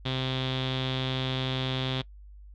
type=tone with low-pass filter; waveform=sawtooth; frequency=130.5 Hz; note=C3; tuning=4 cents flat; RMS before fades=-30 dBFS; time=0.05-2.02 s; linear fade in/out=10 ms; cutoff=3500 Hz; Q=8.6; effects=noise-tail reverb RT60 0.1 s tail -21 dB re dry + added 50 Hz sine -45 dBFS peak until 2.54 s